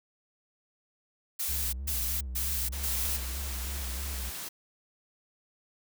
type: noise bursts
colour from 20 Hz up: blue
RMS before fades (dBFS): -32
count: 4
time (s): 1.39-3.17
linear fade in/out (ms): 10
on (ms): 340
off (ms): 140
type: tone with vibrato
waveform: triangle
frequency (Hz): 65.6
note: C2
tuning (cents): +5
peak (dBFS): -32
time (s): 1.48-4.31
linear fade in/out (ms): 20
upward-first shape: square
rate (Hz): 3.2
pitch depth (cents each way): 79
type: noise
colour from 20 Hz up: white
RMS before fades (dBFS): -39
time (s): 2.72-4.49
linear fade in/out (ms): 10
effects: none